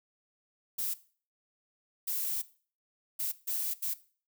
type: noise bursts at uneven times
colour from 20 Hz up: violet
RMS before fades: -33 dBFS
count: 5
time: 0.78-0.94 / 2.07-2.42 / 3.19-3.32 / 3.47-3.74 / 3.82-3.94 s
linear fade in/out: 10 ms
effects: noise-tail reverb RT60 0.4 s tail -17 dB re dry